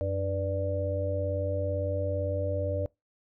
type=harmonic tone with a mistuned harmonic; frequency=97.8 Hz; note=G2; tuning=4 cents flat; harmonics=1 / 3 / 5 / 6; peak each=-30 / -39 / -35 / -31 dBFS; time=0.01-2.86 s; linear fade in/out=0 ms; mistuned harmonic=1; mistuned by=-110 cents; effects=noise-tail reverb RT60 0.2 s tail -24 dB re dry